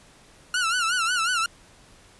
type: tone with vibrato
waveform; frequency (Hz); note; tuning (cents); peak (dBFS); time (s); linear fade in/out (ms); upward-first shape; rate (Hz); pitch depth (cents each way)
sawtooth; 1404; F6; +9; -18; 0.54-1.46; 2; sine; 5.5; 120
effects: pink hiss -53 dBFS RMS until 2.19 s + resampled to 24000 Hz